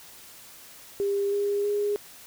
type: tone with pitch steps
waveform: sine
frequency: 400.4 / 406 / 411.7 Hz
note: G4 / G#4 / G#4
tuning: +37 / -39 / -15 cents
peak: -23 dBFS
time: 1-1.96 s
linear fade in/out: 0 ms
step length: 320 ms
effects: white hiss -48 dBFS RMS until 2.26 s